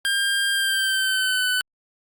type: tone with pitch glide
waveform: 25% pulse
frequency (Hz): 1600 to 1501.5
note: G6 to F#6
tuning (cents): +35 to +25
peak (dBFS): -16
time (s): 0.05-1.61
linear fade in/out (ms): 0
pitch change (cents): -110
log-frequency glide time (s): 0.52-1.47
effects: Opus 48 kbps